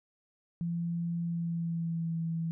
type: tone with pitch glide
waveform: sine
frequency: 170 to 164.68 Hz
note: F3 to E3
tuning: -46 to -1 cents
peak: -30 dBFS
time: 0.61-2.51 s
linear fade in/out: 0 ms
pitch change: -55 cents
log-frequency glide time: 1.22-2.19 s
effects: none